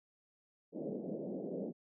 pink band-pass noise, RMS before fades -41 dBFS, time 0.72-1.73 s, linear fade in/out 50 ms, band 170 to 590 Hz, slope 48 dB/octave, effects none

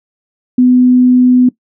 sine tone, 250.5 Hz, B3, 25 cents sharp, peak -4 dBFS, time 0.58-1.49 s, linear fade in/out 5 ms, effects noise-tail reverb RT60 0.1 s tail -19 dB re dry

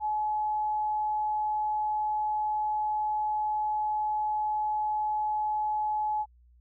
sine tone, 851 Hz, G#5, 42 cents sharp, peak -26 dBFS, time 0-6.26 s, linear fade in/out 50 ms, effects added 60 Hz sine -56 dBFS peak until 6.6 s

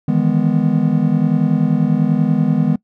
triangle chord, E major seventh, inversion third, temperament just, 154.51 / 164.81 / 206 / 247.2 Hz, D#3 / E3 / G#3 / B3, -12 / 0 / -14 / +2 cents, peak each -16 dBFS, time 0.08-2.76 s, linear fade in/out 5 ms, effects noise-tail reverb RT60 0.1 s tail -23 dB re dry

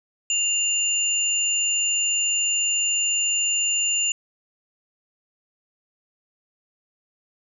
sine tone pair together, 2794 / 7040 Hz, F7 / A8, 0 / 0 cents, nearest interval octave + major third, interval 1600 cents, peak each -23 / -22 dBFS, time 0.3-4.12 s, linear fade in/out 2 ms, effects none

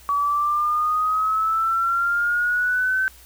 sine exponential sweep, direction up, 1136 to 1541 Hz, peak -18 dBFS, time 0.09-3.08 s, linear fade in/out 0 ms, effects added 60 Hz sine -49 dBFS peak until 3.25 s + white hiss -49 dBFS RMS until 3.25 s

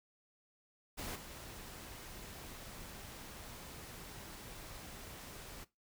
pink noise with level steps, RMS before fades -43 / -50 dBFS, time 0.97-5.65 s, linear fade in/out 20 ms, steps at 1.15 s, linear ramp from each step 10 ms, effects noise-tail reverb RT60 0.2 s tail -18 dB re dry

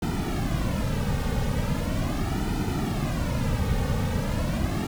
brown noise with flanger, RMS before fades -26 dBFS, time 0.02-4.87 s, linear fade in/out 5 ms, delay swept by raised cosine 1.8 to 3 ms, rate 0.39 Hz, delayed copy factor -0.8, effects none

